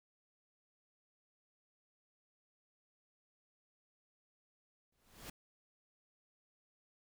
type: noise with exponential growth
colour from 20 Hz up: pink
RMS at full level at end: -45 dBFS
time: 4.92-5.3 s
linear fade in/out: 5 ms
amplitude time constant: 81 ms
effects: none